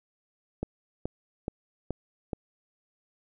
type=click train; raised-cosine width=2 ms; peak=-17 dBFS; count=5; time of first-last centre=0.63-2.332 s; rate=2.35 Hz; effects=none